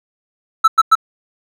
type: tone bursts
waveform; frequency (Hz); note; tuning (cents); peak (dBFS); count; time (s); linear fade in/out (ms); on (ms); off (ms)
triangle; 1318.5; E6; 0; -3; 3; 0.64-0.954; 10; 40; 97
effects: none